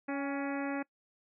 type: harmonic tone with a mistuned harmonic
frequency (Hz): 280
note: C#4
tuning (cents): +18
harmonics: 1 / 2 / 3 / 4 / 5 / 6 / 7 / 8 / 9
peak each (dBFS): -34 / -40 / -42 / -47 / -46 / -45 / -47 / -50 / -50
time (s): 0.08-0.83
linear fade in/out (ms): 10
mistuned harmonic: 3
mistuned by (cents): -36
effects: noise-tail reverb RT60 0.1 s tail -23 dB re dry